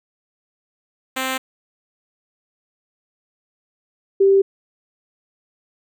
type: tone pair in turn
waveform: 5% pulse / sine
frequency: 261.6 / 391.2 Hz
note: C4 / G4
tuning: 0 / -4 cents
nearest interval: perfect fifth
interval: 696 cents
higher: second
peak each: -10 dBFS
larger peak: neither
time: 1.16-1.38 / 4.2-4.42 s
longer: neither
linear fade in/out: 10 ms
effects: none